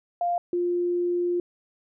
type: tone pair in turn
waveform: sine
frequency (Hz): 698.5 / 351.4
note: F5 / F4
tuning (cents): 0 / +11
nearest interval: octave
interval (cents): 1189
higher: first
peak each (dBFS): -22 / -22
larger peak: neither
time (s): 0.21-0.38 / 0.53-1.4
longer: second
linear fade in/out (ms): 2
effects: none